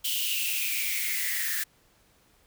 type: noise with high-pass filter sweep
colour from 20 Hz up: blue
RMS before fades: -29 dBFS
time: 0.04-1.64 s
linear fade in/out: 10 ms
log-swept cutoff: 3100 to 1700 Hz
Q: 9.6
effects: pink hiss -63 dBFS RMS until 2.46 s